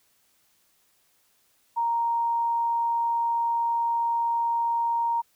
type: tone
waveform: sine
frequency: 932.3 Hz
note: A#5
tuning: in tune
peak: -22 dBFS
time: 1.76-5.22 s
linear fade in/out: 20 ms
effects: white hiss -66 dBFS RMS until 5.35 s